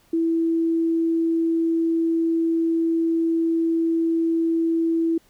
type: tone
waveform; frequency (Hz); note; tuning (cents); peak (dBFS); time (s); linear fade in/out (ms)
sine; 329.6; E4; 0; -18; 0.13-5.18; 5
effects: pink hiss -59 dBFS RMS until 5.29 s